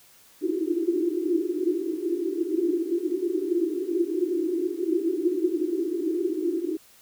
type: band-pass noise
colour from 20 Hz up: pink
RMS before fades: -26 dBFS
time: 0.41-6.77 s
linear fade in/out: 10 ms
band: 320 to 370 Hz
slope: 96 dB/octave
effects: white hiss -55 dBFS RMS until 7.01 s